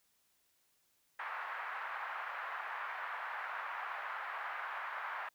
white band-pass noise, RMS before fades -42 dBFS, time 1.19-5.29 s, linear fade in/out 5 ms, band 810 to 1700 Hz, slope 24 dB/octave, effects white hiss -75 dBFS RMS until 5.34 s

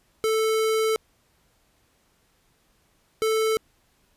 square tone bursts at uneven times, 440 Hz, A4, in tune, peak -21 dBFS, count 2, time 0.24-0.96 / 3.22-3.57 s, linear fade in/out 0 ms, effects pink hiss -65 dBFS RMS until 4.16 s + resampled to 32000 Hz

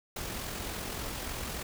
pink noise with amplitude modulation, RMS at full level -36 dBFS, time 0.16-1.63 s, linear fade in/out 5 ms, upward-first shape sine, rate 43.4 Hz, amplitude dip 35%, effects none

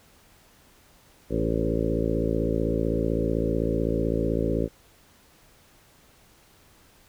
harmonic tone with a mistuned harmonic, 55.8 Hz, A1, 25 cents sharp, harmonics 1 / 2 / 3 / 4 / 5 / 6 / 7 / 8 / 9 / 10, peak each -30 / -32 / -31 / -33 / -30 / -32 / -31 / -33 / -32 / -35 dBFS, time 1.29-4.69 s, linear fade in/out 50 ms, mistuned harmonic 8, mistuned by +15 cents, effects pink hiss -57 dBFS RMS until 7.08 s

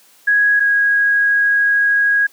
sine tone pair in turn, 1661.2 / 1647.8 Hz, G#6 / G#6, 0 / -14 cents, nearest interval unison, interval 14 cents, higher first, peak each -10 / -11 dBFS, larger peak first, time 0.27-0.6 / 0.6-2.27 s, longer second, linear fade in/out 10 ms, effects white hiss -50 dBFS RMS until 2.32 s + high-pass 200 Hz 12 dB/octave

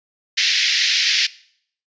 white band-pass noise, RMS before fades -18 dBFS, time 0.37-1.27 s, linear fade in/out 10 ms, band 1800 to 5500 Hz, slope 48 dB/octave, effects noise-tail reverb RT60 0.6 s tail -20 dB re dry + resampled to 16000 Hz

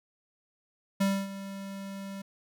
square tone with ADSR envelope, 196 Hz, G3, in tune, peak -23 dBFS, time 1-2.22 s, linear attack 12 ms, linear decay 260 ms, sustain -15 dB, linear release 7 ms, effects none

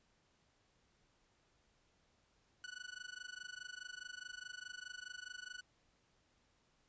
sawtooth tone with amplitude modulation, 1480 Hz, F#6, in tune, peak -40 dBFS, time 2.64-5.61 s, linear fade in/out 0 ms, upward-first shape sine, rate 24.8 Hz, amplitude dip 95%, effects pink hiss -75 dBFS RMS until 6.88 s + resampled to 16000 Hz

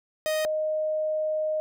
45% pulse / sine tone pair in turn, 622.3 / 619.9 Hz, D#5 / D#5, 0 / -7 cents, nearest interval unison, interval 7 cents, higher first, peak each -24 dBFS, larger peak neither, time 0.26-0.45 / 0.45-1.6 s, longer second, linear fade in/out 0 ms, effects none

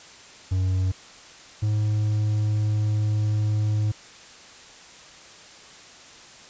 triangle tone pair in turn, 93.5 / 106.16 Hz, F#2 / G#2, +19 / +38 cents, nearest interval major second, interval 219 cents, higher second, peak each -18 dBFS, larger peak neither, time 0.51-0.92 / 1.62-3.92 s, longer second, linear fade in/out 10 ms, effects white hiss -46 dBFS RMS until 6.49 s + resampled to 16000 Hz

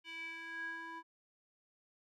square tone with band-pass filter sweep, 329.6 Hz, E4, in tune, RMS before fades -45 dBFS, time 0.04-1.03 s, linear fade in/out 50 ms, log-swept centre 2700 to 1200 Hz, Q 6.9, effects none

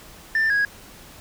sine tone pair in turn, 1782 / 1653.6 Hz, A6 / G#6, +22 / -8 cents, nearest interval minor second, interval 130 cents, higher first, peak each -15 dBFS, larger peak neither, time 0.35-0.5 / 0.5-0.65 s, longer neither, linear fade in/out 2 ms, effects tanh soft clip ceiling -16 dBFS + pink hiss -45 dBFS RMS until 1.2 s

